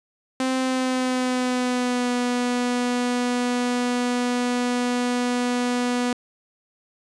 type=tone with pitch glide; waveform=sawtooth; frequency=260 to 245.5 Hz; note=C4 to B3; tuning=-11 to -10 cents; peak=-17 dBFS; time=0.4-6.13 s; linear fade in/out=2 ms; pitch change=-99 cents; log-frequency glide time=0.58-2.11 s; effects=resampled to 22050 Hz